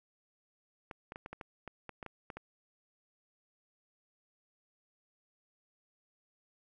clicks, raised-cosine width 0.5 ms, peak -28 dBFS, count 12, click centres 0.912 / 1.121 / 1.159 / 1.261 / 1.33 / 1.412 / 1.677 / 1.893 / 2.028 / 2.063 / 2.302 / 2.37 s, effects none

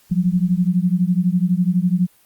sine beating tone pair, 174.61 / 186.61 Hz, F3 / F#3, 0 / +15 cents, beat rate 12 Hz, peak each -17 / -18 dBFS, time 0.11-2.07 s, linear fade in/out 10 ms, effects white hiss -55 dBFS RMS until 2.25 s + Opus 48 kbps

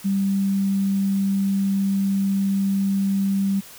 sine tone with quantisation, 196 Hz, G3, in tune, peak -18 dBFS, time 0.04-3.61 s, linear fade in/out 20 ms, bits 8, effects white hiss -43 dBFS RMS until 3.78 s

